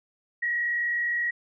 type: tone with frequency modulation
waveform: sine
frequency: 1907 Hz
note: A#6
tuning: 39 cents sharp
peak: -24 dBFS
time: 0.42-1.31 s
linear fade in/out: 10 ms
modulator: 39.6 Hz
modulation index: 0.77
effects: none